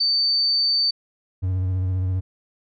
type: tone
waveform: sine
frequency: 4570 Hz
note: D8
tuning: 48 cents flat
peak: -17 dBFS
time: 0-0.91 s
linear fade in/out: 10 ms
type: tone with vibrato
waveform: triangle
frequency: 92.7 Hz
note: F#2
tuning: 4 cents sharp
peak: -18 dBFS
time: 1.42-2.21 s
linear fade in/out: 20 ms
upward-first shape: sine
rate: 15 Hz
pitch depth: 31 cents each way
effects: none